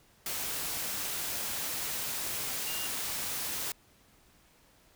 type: tone in noise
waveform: sine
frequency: 2811 Hz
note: F7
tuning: 11 cents sharp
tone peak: -40 dBFS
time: 2.67-2.87 s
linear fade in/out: 2 ms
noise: white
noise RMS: -35 dBFS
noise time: 0.26-3.72 s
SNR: -8 dB
effects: pink hiss -63 dBFS RMS until 4.95 s